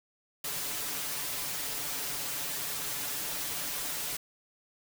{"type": "noise with comb filter", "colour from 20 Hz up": "white", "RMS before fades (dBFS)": -35, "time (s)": [0.44, 4.17], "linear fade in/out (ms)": 5, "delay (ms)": 6.9, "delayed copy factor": 0.8, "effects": []}